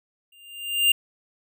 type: tone with exponential growth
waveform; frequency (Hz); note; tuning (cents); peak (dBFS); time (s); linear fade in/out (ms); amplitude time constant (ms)
square; 2799; F7; +3; -14; 0.32-0.92; 5; 130
effects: none